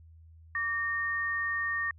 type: tone pair together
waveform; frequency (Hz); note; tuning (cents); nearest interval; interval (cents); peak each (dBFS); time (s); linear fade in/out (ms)
sine; 1159 / 1839.8; D6 / A#6; -23 / -23; minor sixth; 800; -36 / -29; 0.55-1.91; 2
effects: added 81 Hz sine -51 dBFS peak until 1.98 s